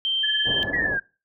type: tone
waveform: sine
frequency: 3136 Hz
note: G7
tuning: in tune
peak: -21 dBFS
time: 0.05-0.63 s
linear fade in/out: 0 ms
type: tone with tremolo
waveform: sine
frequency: 1719 Hz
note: A6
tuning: 41 cents flat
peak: -22 dBFS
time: 0.23-0.89 s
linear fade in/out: 10 ms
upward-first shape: sine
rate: 18 Hz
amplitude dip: 80%
type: low-pass noise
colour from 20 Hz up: white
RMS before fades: -32 dBFS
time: 0.44-0.99 s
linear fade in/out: 50 ms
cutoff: 680 Hz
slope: 24 dB/octave
type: exponential sweep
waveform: sine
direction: down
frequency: 1975.5 to 1568 Hz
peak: -22 dBFS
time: 0.73-1 s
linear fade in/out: 10 ms
effects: noise-tail reverb RT60 0.3 s tail -21 dB re dry